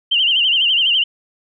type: tone with vibrato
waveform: sine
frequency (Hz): 2960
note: F#7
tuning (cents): 0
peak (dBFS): -12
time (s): 0.11-1.04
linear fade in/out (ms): 10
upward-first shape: sine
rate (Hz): 12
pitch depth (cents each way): 120
effects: none